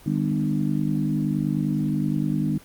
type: harmonic tone with a mistuned harmonic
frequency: 50.4 Hz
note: G1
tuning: 49 cents sharp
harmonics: 3 / 4 / 5 / 6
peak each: -25 / -26 / -27 / -28 dBFS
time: 0.06-2.58 s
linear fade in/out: 5 ms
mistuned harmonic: 3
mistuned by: +16 cents
effects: pink hiss -49 dBFS RMS until 2.64 s + Opus 24 kbps